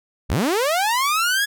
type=linear sweep; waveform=sawtooth; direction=up; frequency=34.45 to 1699 Hz; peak=-14 dBFS; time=0.29-1.46 s; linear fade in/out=20 ms; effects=none